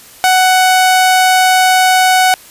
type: tone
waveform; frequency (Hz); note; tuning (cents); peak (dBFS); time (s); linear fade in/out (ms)
sawtooth; 744; F#5; +9; -3; 0.24-2.34; 0
effects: white hiss -38 dBFS RMS until 2.5 s + resampled to 32000 Hz